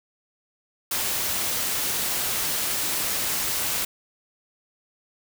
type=noise; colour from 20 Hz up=white; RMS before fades=-26 dBFS; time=0.91-3.85 s; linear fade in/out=5 ms; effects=none